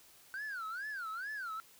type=tone with vibrato; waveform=sine; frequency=1495 Hz; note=F#6; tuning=17 cents sharp; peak=-36 dBFS; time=0.34-1.6 s; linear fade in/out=0 ms; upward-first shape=sine; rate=2.3 Hz; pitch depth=260 cents each way; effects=tanh soft clip ceiling -37 dBFS + white hiss -61 dBFS RMS until 1.79 s